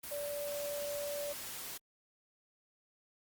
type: tone in noise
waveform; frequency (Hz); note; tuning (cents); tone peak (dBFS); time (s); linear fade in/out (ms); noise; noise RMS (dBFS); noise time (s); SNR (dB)
sine; 579; D5; -25; -37; 0.11-1.33; 10; white; -44; 0.03-1.78; +4
effects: Opus 32 kbps